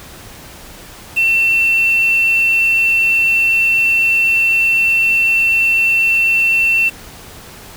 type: tone with quantisation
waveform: sine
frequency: 2696 Hz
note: E7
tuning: 38 cents sharp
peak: -10 dBFS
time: 1.16-6.9 s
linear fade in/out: 20 ms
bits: 5
effects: pink hiss -36 dBFS RMS until 7.76 s